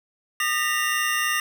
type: tone cluster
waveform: square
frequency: 1217 / 1830 / 1953 / 2783 Hz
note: D#6 / A#6 / B6 / F7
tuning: -39 / -32 / -20 / -7 cents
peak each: -28 dBFS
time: 0.4-1.4 s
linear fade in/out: 2 ms
effects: none